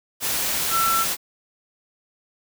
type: tone in noise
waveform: sine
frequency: 1341 Hz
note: E6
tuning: 29 cents sharp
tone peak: -19 dBFS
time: 0.7-1.06 s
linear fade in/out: 50 ms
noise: white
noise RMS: -24 dBFS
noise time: 0.2-1.17 s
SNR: +2 dB
effects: none